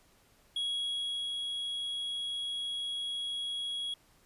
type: tone with ADSR envelope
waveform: triangle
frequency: 3322 Hz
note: G#7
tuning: in tune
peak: -29 dBFS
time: 0.56-3.94 s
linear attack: 4 ms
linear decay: 750 ms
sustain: -3 dB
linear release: 3 ms
effects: pink hiss -65 dBFS RMS until 4.25 s + resampled to 32000 Hz